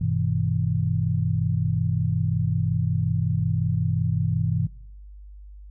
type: chord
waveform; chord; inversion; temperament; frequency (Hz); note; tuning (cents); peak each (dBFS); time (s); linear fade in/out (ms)
sine; E minor; first; equal with one note detuned; 98 / 123.47 / 161.14; G2 / B2 / E3; 0 / 0 / -39; -25; 0.01-4.67; 5
effects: noise-tail reverb RT60 0.8 s tail -24 dB re dry + added 50 Hz sine -40 dBFS peak until 5.7 s